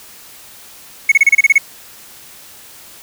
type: tone bursts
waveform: triangle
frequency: 2200 Hz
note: C#7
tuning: 14 cents flat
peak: -3 dBFS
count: 9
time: 1.09-1.582 s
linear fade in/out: 5 ms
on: 28 ms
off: 30 ms
effects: white hiss -39 dBFS RMS until 3.02 s